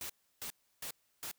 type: noise bursts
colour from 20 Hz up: white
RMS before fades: -42 dBFS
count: 4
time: 0.01-1.314 s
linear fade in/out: 2 ms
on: 86 ms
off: 320 ms
effects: white hiss -75 dBFS RMS until 1.38 s